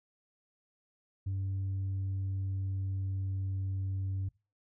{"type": "tone with pitch glide", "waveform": "sine", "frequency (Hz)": [96.6, 95.99], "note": ["G2", "G2"], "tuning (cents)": [-25, -36], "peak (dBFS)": -29, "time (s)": [1.26, 4.29], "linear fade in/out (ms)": 10, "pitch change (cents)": -11, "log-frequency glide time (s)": [1.36, 3.66], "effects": ["noise-tail reverb RT60 0.3 s tail -24 dB re dry", "tanh soft clip ceiling -30 dBFS"]}